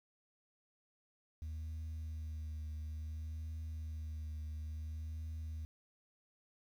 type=tone with vibrato; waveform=sine; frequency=78.1 Hz; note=D#2; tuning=7 cents sharp; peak=-38 dBFS; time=1.42-5.65 s; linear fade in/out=0 ms; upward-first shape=triangle; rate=0.58 Hz; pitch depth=31 cents each way; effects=tanh soft clip ceiling -39 dBFS + 11-bit